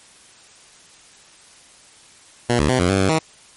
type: tone with pitch steps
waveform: 10% pulse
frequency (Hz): 120.4 / 74 / 127.9 / 88.7 / 97 / 95.3 / 159.2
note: B2 / D2 / C3 / F2 / G2 / G2 / D#3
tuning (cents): -44 / +14 / -39 / +27 / -18 / -48 / +40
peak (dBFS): -7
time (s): 2.49-3.19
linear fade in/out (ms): 10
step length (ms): 100
effects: white hiss -48 dBFS RMS until 3.56 s + MP3 48 kbps